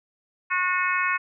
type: harmonic tone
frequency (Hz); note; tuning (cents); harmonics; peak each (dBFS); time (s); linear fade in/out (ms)
364; F#4; -28; 3 / 4 / 5 / 6 / 7; -26 / -27 / -28 / -29 / -29; 0.5-1.18; 20
effects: none